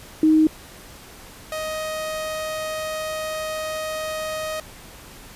sine / sawtooth tone pair in turn, 312.9 / 625.8 Hz, D#4 / D#5, +10 / +10 cents, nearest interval octave, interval 1200 cents, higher second, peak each -12 / -22 dBFS, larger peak first, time 0.23-0.47 / 1.52-4.6 s, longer second, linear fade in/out 2 ms, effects pink hiss -43 dBFS RMS until 5.35 s + resampled to 32000 Hz

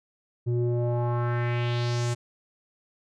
square tone with low-pass filter sweep, 120.1 Hz, B2, 48 cents flat, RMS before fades -26 dBFS, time 0.46-2.15 s, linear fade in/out 20 ms, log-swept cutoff 270 to 8200 Hz, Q 2.4, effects none

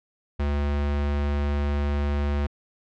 square tone, 72.1 Hz, D2, 31 cents flat, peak -23 dBFS, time 0.39-2.47 s, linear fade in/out 10 ms, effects low-pass 3000 Hz 12 dB/octave

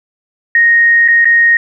sine tone with dropouts, 1864.7 Hz, A#6, in tune, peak -5 dBFS, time 0.55-1.57 s, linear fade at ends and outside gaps 2 ms, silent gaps 1.079-1.084 / 1.246-1.254 s, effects none

